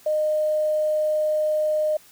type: tone with quantisation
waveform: sine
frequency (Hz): 613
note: D#5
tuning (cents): -26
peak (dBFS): -19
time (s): 0.06-1.97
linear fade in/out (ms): 5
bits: 8
effects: white hiss -52 dBFS RMS until 2.11 s